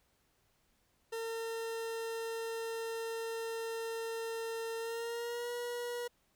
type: tone with pitch glide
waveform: 40% pulse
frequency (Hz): 454.7 to 481.7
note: A#4 to B4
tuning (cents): -43 to -43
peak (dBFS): -36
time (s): 1.12-6.08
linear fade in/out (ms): 10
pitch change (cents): +100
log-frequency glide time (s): 4.78-5.51
effects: pink hiss -74 dBFS RMS until 6.35 s